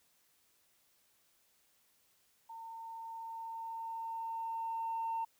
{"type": "tone with level ramp", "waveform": "sine", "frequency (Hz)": 908, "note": "A#5", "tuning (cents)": -46, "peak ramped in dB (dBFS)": [-45, -32], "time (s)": [2.49, 5.25], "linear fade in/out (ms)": 10, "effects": ["tanh soft clip ceiling -30 dBFS", "white hiss -72 dBFS RMS until 5.39 s"]}